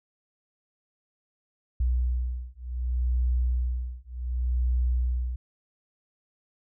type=beating tone pair; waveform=sine; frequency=61.3 / 61.97 Hz; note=B1 / B1; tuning=-12 / +7 cents; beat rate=0.67 Hz; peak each=-27 dBFS; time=1.8-5.36 s; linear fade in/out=5 ms; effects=none

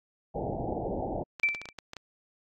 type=low-pass noise; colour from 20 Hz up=white; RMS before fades=-33 dBFS; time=0.34-1.24 s; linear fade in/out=20 ms; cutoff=830 Hz; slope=96 dB/octave
type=clicks; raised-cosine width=0.2 ms; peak=-22 dBFS; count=10; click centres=1.398 / 1.434 / 1.488 / 1.548 / 1.616 / 1.656 / 1.688 / 1.787 / 1.934 / 1.967 s
type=tone with exponential decay; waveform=sine; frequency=2334 Hz; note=D7; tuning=11 cents flat; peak=-19 dBFS; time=1.43-1.73 s; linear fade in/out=5 ms; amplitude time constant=64 ms
effects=AAC 64 kbps

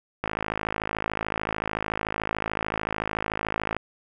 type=click train; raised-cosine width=0.5 ms; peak=-11 dBFS; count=190; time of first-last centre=0.24-3.766 s; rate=53.6 Hz; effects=none

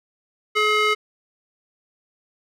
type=tone with band-pass filter; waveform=square; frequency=425.2 Hz; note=G#4; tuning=41 cents sharp; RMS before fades=-19 dBFS; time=0.55-0.95 s; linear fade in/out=20 ms; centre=2000 Hz; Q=1.3; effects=none

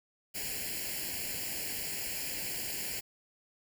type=noise with comb filter; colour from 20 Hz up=white; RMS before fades=-37 dBFS; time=0.34-3.01 s; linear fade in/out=20 ms; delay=0.41 ms; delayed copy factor=+0.85; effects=none

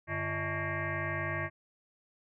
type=tone with frequency modulation; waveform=sine; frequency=880 Hz; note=A5; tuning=in tune; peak=-31 dBFS; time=0.07-1.5 s; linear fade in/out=50 ms; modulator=244 Hz; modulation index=5.1; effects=none

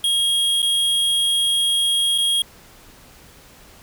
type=tone with dropouts; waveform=square; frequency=3268 Hz; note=G#7; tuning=29 cents flat; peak=-17 dBFS; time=0.04-2.42 s; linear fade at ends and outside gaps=2 ms; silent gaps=0.62-0.627 / 2.179-2.183 s; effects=pink hiss -47 dBFS RMS until 3.82 s

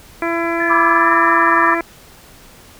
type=harmonic tone; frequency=335.8 Hz; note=E4; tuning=32 cents sharp; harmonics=1 / 2 / 3 / 4 / 5 / 6 / 7; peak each=-20 / -23 / -25 / -26 / -27 / -28 / -28 dBFS; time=0.22-1.81 s; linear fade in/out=2 ms
type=tone with pitch glide; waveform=sine; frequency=1727 to 1797.2 Hz; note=A6 to A6; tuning=-33 to +36 cents; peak=-17 dBFS; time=0.6-1.75 s; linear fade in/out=5 ms; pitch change=+69 cents; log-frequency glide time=0.91-1.13 s
type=chord; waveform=sine; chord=E dominant seventh; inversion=second; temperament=equal; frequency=987.8 / 1174.7 / 1318.5 / 1661.2 Hz; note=B5 / D6 / E6 / G#6; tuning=0 / 0 / 0 / 0 cents; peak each=-17 / -15 / -21 / -21 dBFS; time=0.69-1.75 s; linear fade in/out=20 ms
effects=pink hiss -43 dBFS RMS until 2.79 s

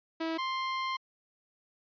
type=tone pair in turn; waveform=sawtooth; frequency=325.2 / 1049.9 Hz; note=E4 / C6; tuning=-23 / +6 cents; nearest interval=octave + minor sixth; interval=2029 cents; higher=second; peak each=-27 dBFS; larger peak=neither; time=0.2-0.38 / 0.38-0.97 s; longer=second; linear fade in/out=10 ms; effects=resampled to 11025 Hz

